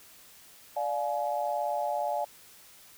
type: chord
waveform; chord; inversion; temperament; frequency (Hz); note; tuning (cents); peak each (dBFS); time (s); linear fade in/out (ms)
sine; D diminished; none; just; 587.3 / 704.8 / 845.8; D5 / F5 / Ab5; 0 / +16 / +31; -32; 0.76-2.25; 10
effects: white hiss -54 dBFS RMS until 2.97 s

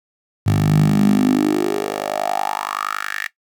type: tone with high-pass filter sweep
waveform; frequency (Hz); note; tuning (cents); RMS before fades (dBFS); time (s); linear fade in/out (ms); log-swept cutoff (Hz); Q
10% pulse; 50.7; G#1; -41; -18; 0.46-3.28; 10; 110 to 1900; 5.8
effects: noise-tail reverb RT60 0.1 s tail -17 dB re dry

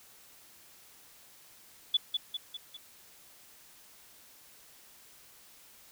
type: tone with echo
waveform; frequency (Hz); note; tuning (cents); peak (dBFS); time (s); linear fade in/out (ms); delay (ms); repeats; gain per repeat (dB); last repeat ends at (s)
sine; 3453; A7; -33; -22; 1.94-1.97; 5; 200; 4; -5; 2.77
effects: white hiss -57 dBFS RMS until 5.91 s

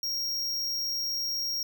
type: tone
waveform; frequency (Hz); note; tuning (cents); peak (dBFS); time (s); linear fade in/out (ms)
square; 5588; F8; 0; -29; 0.03-1.63; 2
effects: 11-bit

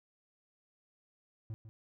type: tone with echo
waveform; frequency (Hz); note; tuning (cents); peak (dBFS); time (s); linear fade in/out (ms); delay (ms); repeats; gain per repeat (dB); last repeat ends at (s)
triangle; 110; A2; 0; -36; 1.5-1.54; 0; 150; 1; -10; 1.69
effects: none

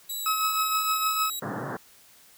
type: tone with vibrato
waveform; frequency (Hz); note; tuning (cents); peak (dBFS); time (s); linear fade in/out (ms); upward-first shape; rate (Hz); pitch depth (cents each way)
10% pulse; 3893; B7; -26; -24; 0.09-1.4; 10; triangle; 3; 18
type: tone with tremolo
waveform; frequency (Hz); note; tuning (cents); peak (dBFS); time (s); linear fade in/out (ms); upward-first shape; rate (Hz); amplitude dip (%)
40% pulse; 1282; E6; -49; -21; 0.26-1.3; 2; triangle; 6.5; 55
type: band-pass noise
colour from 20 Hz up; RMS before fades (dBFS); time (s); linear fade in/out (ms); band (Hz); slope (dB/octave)
pink; -33; 1.42-1.77; 5; 110 to 1800; 96
effects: white hiss -55 dBFS RMS until 2.37 s

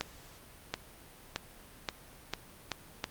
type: accelerating click train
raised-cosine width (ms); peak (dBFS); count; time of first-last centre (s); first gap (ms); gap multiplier
0.2; -14; 7; 0.01-3.041; 730; 0.85
effects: pink hiss -54 dBFS RMS until 3.1 s + Opus 48 kbps

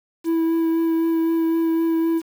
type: tone with vibrato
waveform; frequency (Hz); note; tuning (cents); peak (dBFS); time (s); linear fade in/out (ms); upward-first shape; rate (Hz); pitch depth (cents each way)
triangle; 328.4; E4; -6; -15; 0.24-2.22; 50; sine; 3.9; 11
effects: 7-bit

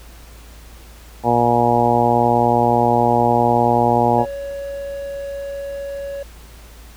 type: harmonic tone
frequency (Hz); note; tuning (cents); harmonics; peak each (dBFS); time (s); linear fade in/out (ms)
119.3; A#2; +41; 1 / 2 / 3 / 4 / 5 / 6 / 7 / 8; -23 / -21 / -23 / -21 / -22 / -20 / -17 / -24; 1.23-4.26; 50
type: tone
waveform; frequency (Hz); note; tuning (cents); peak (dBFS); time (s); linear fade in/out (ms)
triangle; 559; C#5; +14; -23; 4.18-6.23; 5
effects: added 56 Hz sine -39 dBFS peak until 6.96 s + pink hiss -45 dBFS RMS until 6.96 s

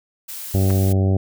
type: noise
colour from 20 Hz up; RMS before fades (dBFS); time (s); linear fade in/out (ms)
blue; -32; 0.28-0.93; 10
type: harmonic tone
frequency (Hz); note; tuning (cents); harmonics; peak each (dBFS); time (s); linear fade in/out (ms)
96; G2; -36; 1 / 2 / 3 / 4 / 5 / 6 / 7 / 8; -15 / -23 / -27 / -27 / -34 / -32 / -35 / -38; 0.54-1.17; 5
type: clicks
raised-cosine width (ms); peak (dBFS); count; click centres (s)
0.5; -19; 2; 0.702 / 0.708
effects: none

